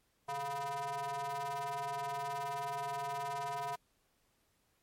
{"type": "ring-modulated tone", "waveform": "square", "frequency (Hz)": 138.59, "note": "C#3", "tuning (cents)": 0, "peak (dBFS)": -34, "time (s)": [0.28, 3.76], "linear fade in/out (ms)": 10, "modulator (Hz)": 841, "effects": ["pink hiss -75 dBFS RMS until 4.82 s", "MP3 64 kbps"]}